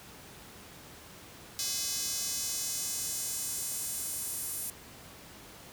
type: tone with high-pass filter sweep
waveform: square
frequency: 231.3 Hz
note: A#3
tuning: 13 cents flat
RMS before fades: -35 dBFS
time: 1.59-4.7 s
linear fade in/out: 0 ms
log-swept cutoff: 5300 to 9800 Hz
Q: 1.6
effects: pink hiss -50 dBFS RMS until 5.72 s + high-pass 60 Hz 12 dB/octave